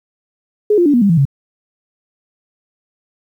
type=tone with pitch steps; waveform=sine; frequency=419.8 / 349 / 290.1 / 241.1 / 200.4 / 166.6 / 138.48 Hz; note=G#4 / F4 / D4 / B3 / G3 / E3 / C#3; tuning=+19 / -1 / -21 / -41 / +38 / +19 / -1 cents; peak=-8 dBFS; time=0.7-1.253 s; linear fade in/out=5 ms; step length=79 ms; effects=8-bit